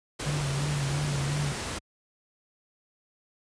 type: noise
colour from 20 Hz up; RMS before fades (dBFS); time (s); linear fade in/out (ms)
pink; -33; 0.19-1.79; 10
type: tone with vibrato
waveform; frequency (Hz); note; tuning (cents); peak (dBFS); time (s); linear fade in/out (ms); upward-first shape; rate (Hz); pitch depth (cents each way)
sine; 143; D3; -46; -27; 0.26-1.52; 0; sine; 2.9; 59
effects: high-pass 60 Hz 12 dB/octave + resampled to 22050 Hz